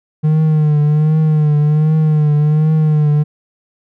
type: tone with vibrato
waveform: triangle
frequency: 152.6 Hz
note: D#3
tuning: 33 cents flat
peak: -7 dBFS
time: 0.23-3.24 s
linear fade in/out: 20 ms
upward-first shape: triangle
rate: 1.3 Hz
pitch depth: 59 cents each way
effects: none